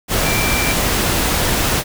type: tone in noise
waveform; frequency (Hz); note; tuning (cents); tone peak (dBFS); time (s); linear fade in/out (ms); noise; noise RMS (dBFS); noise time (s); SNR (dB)
sine; 2349; D7; 0; -21; 0.23-0.76; 50; pink; -17; 0.08-1.84; -7
effects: none